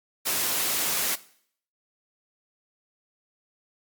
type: high-pass noise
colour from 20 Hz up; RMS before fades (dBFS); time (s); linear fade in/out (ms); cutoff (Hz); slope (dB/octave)
white; -26; 0.25-1.16; 20; 150; 12
effects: noise-tail reverb RT60 0.6 s tail -18 dB re dry + Opus 48 kbps